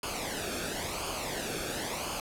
pink noise with flanger, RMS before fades -35 dBFS, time 0.03-2.2 s, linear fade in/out 2 ms, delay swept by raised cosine 0.52 to 1.02 ms, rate 0.96 Hz, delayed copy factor -0.65, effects low-pass 12000 Hz 12 dB/octave

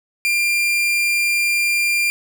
40% pulse tone, 2390 Hz, D7, 30 cents sharp, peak -15 dBFS, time 0.25-2.1 s, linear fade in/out 0 ms, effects none

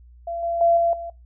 sine tone with level steps, 680 Hz, F5, 46 cents flat, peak -26 / -22 / -14 / -17 / -30 dBFS, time 0.27-1.1 s, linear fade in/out 5 ms, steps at 0.43 / 0.61 / 0.77 / 0.93 s, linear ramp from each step 2 ms, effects noise-tail reverb RT60 0.2 s tail -19 dB re dry + added 60 Hz sine -45 dBFS peak until 1.25 s

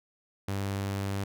sawtooth tone, 98.7 Hz, G2, 12 cents sharp, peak -26 dBFS, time 0.48-1.24 s, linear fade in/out 5 ms, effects none

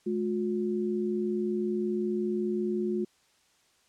sine tone pair together, 213.2 / 358.6 Hz, G#3 / F4, +46 / +46 cents, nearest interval major sixth, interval 900 cents, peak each -30 / -29 dBFS, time 0.06-3.05 s, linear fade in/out 10 ms, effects white hiss -66 dBFS RMS until 3.88 s + low-pass 8000 Hz 12 dB/octave

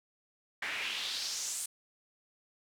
pink noise with band-pass filter sweep, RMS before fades -37 dBFS, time 0.62-1.66 s, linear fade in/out 5 ms, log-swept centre 1900 to 8900 Hz, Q 2.7, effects none

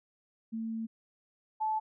sine tone pair in turn, 224.5 / 869.4 Hz, A3 / A5, +35 / -21 cents, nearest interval octave + major seventh, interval 2344 cents, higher second, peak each -33 / -28 dBFS, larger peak second, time 0.52-0.87 / 1.6-1.8 s, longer first, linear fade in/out 20 ms, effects none

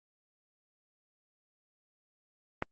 click, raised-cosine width 0.5 ms, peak -15 dBFS, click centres 2.624 s, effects Opus 32 kbps

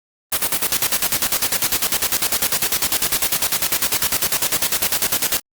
white noise with tremolo, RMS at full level -17 dBFS, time 0.32-5.4 s, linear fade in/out 5 ms, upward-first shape square, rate 10 Hz, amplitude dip 75%, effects Opus 32 kbps

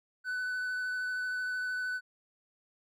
triangle tone with vibrato, 1500 Hz, F#6, 23 cents sharp, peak -30 dBFS, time 0.24-2.01 s, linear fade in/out 50 ms, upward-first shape sine, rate 13 Hz, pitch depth 11 cents each way, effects none

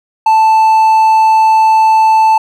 triangle tone, 880 Hz, A5, in tune, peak -3 dBFS, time 0.26-2.38 s, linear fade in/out 5 ms, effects none

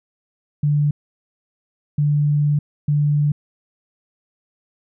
sine tone bursts at uneven times, 147 Hz, D3, 2 cents sharp, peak -14 dBFS, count 3, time 0.63-0.91 / 1.98-2.59 / 2.88-3.32 s, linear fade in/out 5 ms, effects none

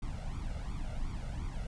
brown noise with flanger, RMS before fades -37 dBFS, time 0.02-1.67 s, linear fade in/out 5 ms, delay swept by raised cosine 0.86 to 1.46 ms, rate 2.8 Hz, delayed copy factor +0.8, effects resampled to 22050 Hz

